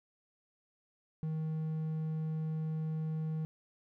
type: tone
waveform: triangle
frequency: 157.7 Hz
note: D#3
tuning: 24 cents sharp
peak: -31 dBFS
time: 1.23-3.45 s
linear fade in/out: 0 ms
effects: none